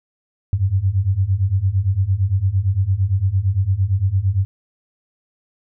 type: beating tone pair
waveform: sine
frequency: 91.5 / 100.3 Hz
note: F#2 / G2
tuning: -19 / +40 cents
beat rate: 8.8 Hz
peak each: -19 / -17 dBFS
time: 0.53-4.45 s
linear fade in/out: 0 ms
effects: none